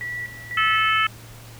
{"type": "tone with tremolo", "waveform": "sine", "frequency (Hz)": 1949, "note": "B6", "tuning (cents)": -23, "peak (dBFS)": -27, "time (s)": [0.01, 0.9], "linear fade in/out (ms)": 0, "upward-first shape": "square", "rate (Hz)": 2, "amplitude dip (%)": 70}
{"type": "harmonic tone", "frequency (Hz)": 436, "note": "A4", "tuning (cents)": -16, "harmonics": [3, 4, 5, 6, 7], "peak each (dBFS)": [-20, -24, -25, -26, -26], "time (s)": [0.57, 1.07], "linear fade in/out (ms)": 5}
{"effects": ["added 114 Hz sine -42 dBFS peak until 1.59 s", "pink hiss -45 dBFS RMS until 1.59 s"]}